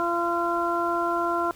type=harmonic tone; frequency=342.7 Hz; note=F4; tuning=33 cents flat; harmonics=1 / 2 / 3 / 4; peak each=-28 / -28 / -28 / -28 dBFS; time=0-1.51 s; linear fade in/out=0 ms; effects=pink hiss -50 dBFS RMS until 1.55 s